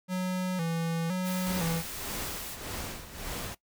square tone with vibrato, 174.61 Hz, F3, in tune, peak -29 dBFS, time 0.08-1.83 s, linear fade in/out 50 ms, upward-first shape square, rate 0.98 Hz, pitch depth 91 cents each way
white noise, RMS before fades -40 dBFS, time 1.23-2.58 s, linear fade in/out 50 ms
pink noise with tremolo, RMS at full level -36 dBFS, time 1.46-3.55 s, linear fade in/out 10 ms, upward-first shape sine, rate 1.7 Hz, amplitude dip 70%
effects noise-tail reverb RT60 0.1 s tail -19 dB re dry

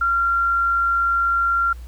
sine tone, 1378 Hz, F6, 24 cents flat, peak -16 dBFS, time 0.01-1.73 s, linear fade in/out 5 ms, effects added 60 Hz sine -33 dBFS peak until 1.87 s + pink hiss -52 dBFS RMS until 1.87 s

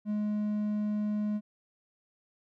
triangle tone, 210 Hz, G#3, 19 cents sharp, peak -26 dBFS, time 0.05-1.41 s, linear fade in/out 50 ms, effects none

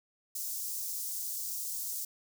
white high-pass noise, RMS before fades -37 dBFS, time 0.35-2.05 s, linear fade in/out 5 ms, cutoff 5500 Hz, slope 24 dB/octave, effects none

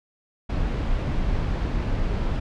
brown noise, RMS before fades -24 dBFS, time 0.49-2.4 s, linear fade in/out 10 ms, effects low-pass 4000 Hz 12 dB/octave

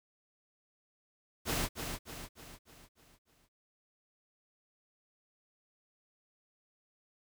pink noise with echo, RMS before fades -33 dBFS, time 1.45-1.69 s, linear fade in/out 50 ms, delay 300 ms, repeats 6, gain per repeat -6 dB, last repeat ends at 3.49 s, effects none

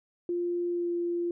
sine tone with pitch glide, 349.2 to 345.8 Hz, F4 to F4, 0 to -17 cents, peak -27 dBFS, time 0.29-1.31 s, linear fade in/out 2 ms, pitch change -17 cents, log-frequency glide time 0.69-0.91 s, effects none

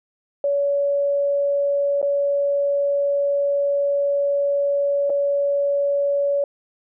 sine tone with dropouts, 566 Hz, C#5, 36 cents sharp, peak -17 dBFS, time 0.44-6.44 s, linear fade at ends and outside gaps 2 ms, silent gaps 2.016-2.027 / 5.097-5.101 s, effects none

